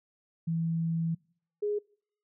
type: tone pair in turn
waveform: sine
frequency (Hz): 164.8 / 415.3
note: E3 / G#4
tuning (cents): 0 / 0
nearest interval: octave + major third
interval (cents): 1600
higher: second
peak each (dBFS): -27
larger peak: neither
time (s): 0.47-1.15 / 1.62-1.79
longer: first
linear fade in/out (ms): 10
effects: noise-tail reverb RT60 0.6 s tail -26 dB re dry